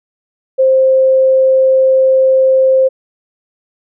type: tone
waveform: sine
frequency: 526 Hz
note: C5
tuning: 9 cents sharp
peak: -6 dBFS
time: 0.58-2.89 s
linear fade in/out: 20 ms
effects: none